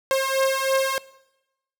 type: beating tone pair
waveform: sawtooth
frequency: 533 / 536.1 Hz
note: C5 / C5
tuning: +32 / +42 cents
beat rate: 3.1 Hz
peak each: -19 dBFS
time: 0.11-0.98 s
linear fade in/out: 0 ms
effects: noise-tail reverb RT60 0.9 s tail -20 dB re dry